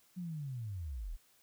sine linear sweep, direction down, 185 to 31.2 Hz, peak -38 dBFS, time 0.16-1.17 s, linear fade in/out 20 ms, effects white hiss -68 dBFS RMS until 1.42 s

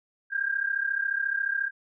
sine tone pair together, 1584.8 / 1619 Hz, G6 / G#6, +18 / -45 cents, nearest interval unison, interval 37 cents, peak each -28 dBFS, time 0.3-1.71 s, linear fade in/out 50 ms, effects none

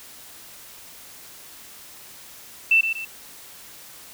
sine tone with echo, 2668 Hz, E7, 20 cents sharp, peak -13 dBFS, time 2.71-2.81 s, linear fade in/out 5 ms, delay 120 ms, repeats 2, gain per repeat -8 dB, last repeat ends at 3.05 s, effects white hiss -44 dBFS RMS until 4.13 s

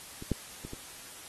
clicks, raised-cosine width 3 ms, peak -28 / -14 / -28 / -26 dBFS, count 4, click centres 0.224 / 0.317 / 0.65 / 0.734 s, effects white hiss -47 dBFS RMS until 1.28 s + AAC 32 kbps

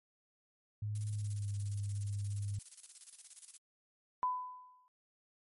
sine tone with pitch glide, 105.2 to 101.32 Hz, G#2 to G#2, +23 to -42 cents, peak -35 dBFS, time 0.82-2.59 s, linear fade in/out 5 ms, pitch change -65 cents, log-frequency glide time 1.11-1.48 s
violet noise with tremolo, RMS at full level -46 dBFS, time 0.95-3.58 s, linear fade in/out 2 ms, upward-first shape square, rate 17 Hz, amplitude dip 75%
sine tone with exponential decay, 1002 Hz, B5, 25 cents sharp, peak -28 dBFS, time 4.23-4.88 s, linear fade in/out 0 ms, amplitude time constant 140 ms
effects MP3 48 kbps

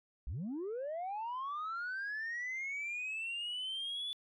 sine linear sweep, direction up, 46.39 to 3477 Hz, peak -35 dBFS, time 0.27-4.13 s, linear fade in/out 0 ms, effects tanh soft clip ceiling -35 dBFS

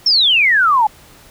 sine exponential sweep, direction down, 5530 to 824 Hz, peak -9 dBFS, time 0.06-0.87 s, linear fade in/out 5 ms, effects pink hiss -44 dBFS RMS until 1.3 s

